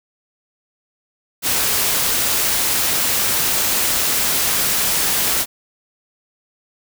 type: noise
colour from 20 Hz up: white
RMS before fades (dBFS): -18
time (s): 1.42-5.46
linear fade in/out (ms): 50
effects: none